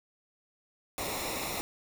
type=noise with comb filter; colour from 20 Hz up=pink; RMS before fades=-35 dBFS; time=0.98-1.61 s; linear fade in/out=0 ms; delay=0.64 ms; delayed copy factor=-0.7; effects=none